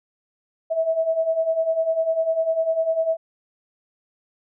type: beating tone pair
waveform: sine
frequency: 642 / 652 Hz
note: E5 / E5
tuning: -46 / -19 cents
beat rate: 10 Hz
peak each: -25 / -20 dBFS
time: 0.7-3.17 s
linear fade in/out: 20 ms
effects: none